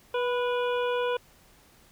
harmonic tone with a mistuned harmonic, 488.6 Hz, B4, 19 cents flat, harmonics 1 / 2 / 3 / 5 / 6 / 7, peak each -26 / -32 / -36 / -40 / -42 / -43 dBFS, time 0.14-1.17 s, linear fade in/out 5 ms, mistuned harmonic 2, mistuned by +26 cents, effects pink hiss -58 dBFS RMS until 1.91 s

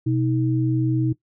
sine tone pair together, 125.8 / 316.7 Hz, B2 / D#4, +32 / +31 cents, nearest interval octave + major third, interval 1599 cents, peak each -20 / -22 dBFS, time 0.06-1.13 s, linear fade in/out 10 ms, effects noise-tail reverb RT60 0.1 s tail -17 dB re dry

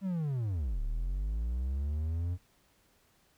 triangle linear two-way sweep, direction down then up, 200.2 to 34.65 to 90.6 Hz, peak -28 dBFS, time 0.01-2.38 s, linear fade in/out 50 ms, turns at 0.81 s, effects pink hiss -68 dBFS RMS until 3.37 s

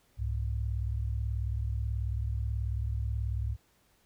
sine tone pair together, 65.41 / 103.83 Hz, C2 / G#2, 0 / 0 cents, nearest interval minor sixth, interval 800 cents, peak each -31 / -33 dBFS, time 0.17-3.57 s, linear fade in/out 50 ms, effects pink hiss -68 dBFS RMS until 4.05 s

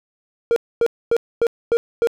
triangle tone bursts, 466.2 Hz, A#4, in tune, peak -11 dBFS, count 6, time 0.51-2.072 s, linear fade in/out 0 ms, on 52 ms, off 250 ms, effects none

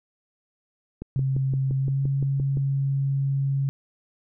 click train, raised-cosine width 3 ms, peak -20 dBFS, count 10, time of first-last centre 1.02-2.572 s, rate 5.8 Hz
sine tone with pitch glide, 134 to 137.45 Hz, C3 to C#3, +42 to -14 cents, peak -21 dBFS, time 1.16-3.69 s, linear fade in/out 0 ms, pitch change +44 cents, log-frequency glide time 1.76-2.03 s
effects none

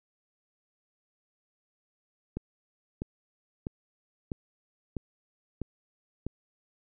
click train, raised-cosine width 3 ms, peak -20 dBFS, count 7, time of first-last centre 2.37-6.266 s, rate 1.54 Hz, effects none

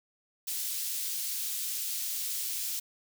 white high-pass noise, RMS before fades -34 dBFS, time 0.47-2.8 s, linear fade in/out 10 ms, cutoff 3700 Hz, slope 12 dB/octave, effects none

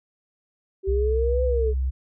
sine exponential two-way sweep, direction up then down, 380.1 to 510 to 418.6 Hz, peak -22 dBFS, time 0.83-1.74 s, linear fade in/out 50 ms, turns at 1.44 s
sine tone with pitch glide, 64.6 to 65.09 Hz, C2 to C2, -21 to -8 cents, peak -21 dBFS, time 0.87-1.91 s, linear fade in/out 20 ms, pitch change +13 cents, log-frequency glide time 1.51-1.64 s
effects none

